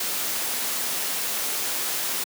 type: noise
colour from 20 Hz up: white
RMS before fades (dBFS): -27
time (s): 0-2.24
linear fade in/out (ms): 5
effects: high-pass 200 Hz 12 dB/octave